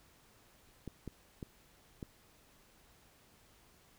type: clicks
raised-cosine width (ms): 3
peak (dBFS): -29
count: 4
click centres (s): 0.877 / 1.077 / 1.428 / 2.028
effects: pink hiss -65 dBFS RMS until 3.98 s